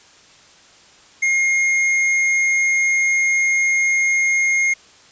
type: tone with hard clipping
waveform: sine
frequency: 2138 Hz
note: C7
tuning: 37 cents sharp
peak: -16 dBFS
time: 1.22-4.74 s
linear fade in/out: 10 ms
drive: 8 dB
effects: white hiss -48 dBFS RMS until 5.11 s + resampled to 16000 Hz